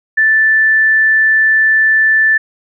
sine tone, 1760 Hz, A6, in tune, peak -7 dBFS, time 0.17-2.38 s, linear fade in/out 10 ms, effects none

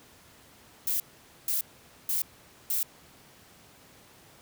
violet noise bursts, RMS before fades -28 dBFS, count 4, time 0.87-2.83 s, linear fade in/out 2 ms, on 130 ms, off 480 ms, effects pink hiss -55 dBFS RMS until 4.41 s + high-pass 80 Hz 12 dB/octave

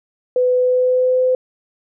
sine tone with pitch glide, 501 to 510.1 Hz, B4 to C5, +25 to -44 cents, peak -12 dBFS, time 0.36-1.35 s, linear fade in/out 2 ms, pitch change +31 cents, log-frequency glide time 0.56-1.22 s, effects none

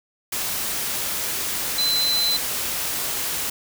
sine tone in noise, 4047 Hz, B7, 42 cents sharp, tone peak -19 dBFS, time 1.78-2.37 s, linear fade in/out 5 ms, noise white, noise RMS -26 dBFS, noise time 0.32-3.5 s, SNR +4 dB, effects none

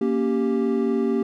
triangle chord, G diminished, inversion first, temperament equal, 233.1 / 277.2 / 392 Hz, Bb3 / Db4 / G4, 0 / 0 / 0 cents, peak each -21 / -24 / -21 dBFS, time 0.01-1.23 s, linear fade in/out 5 ms, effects none

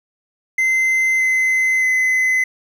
triangle tone with pitch steps, 2067 / 2052 / 2036 Hz, C7 / C7 / C7, -22 / -34 / -48 cents, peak -12 dBFS, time 0.58-2.44 s, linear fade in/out 5 ms, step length 620 ms, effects 8-bit

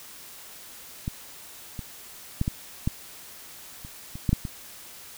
clicks, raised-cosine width 5 ms, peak -16 / -21 / -11 / -13 / -11 / -28 / -24 / -10 / -8 / -19 dBFS, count 10, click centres 1.079 / 1.792 / 2.414 / 2.479 / 2.875 / 3.849 / 4.155 / 4.292 / 4.33 / 4.452 s, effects white hiss -45 dBFS RMS until 5.17 s

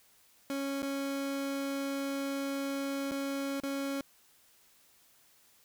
30% pulse tone with dropouts, 276.1 Hz, C#4, 7 cents flat, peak -30 dBFS, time 0.5-4.01 s, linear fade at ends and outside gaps 1 ms, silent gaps 0.821-0.829 / 3.112-3.118 / 3.601-3.634 s, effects white hiss -64 dBFS RMS until 5.64 s

